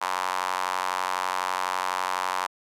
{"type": "tone with high-pass filter", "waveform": "sawtooth", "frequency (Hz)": 92, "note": "F#2", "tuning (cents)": -9, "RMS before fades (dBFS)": -28, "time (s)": [0.01, 2.47], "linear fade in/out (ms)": 10, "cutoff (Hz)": 980, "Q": 3.5, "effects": ["low-pass 12000 Hz 12 dB/octave"]}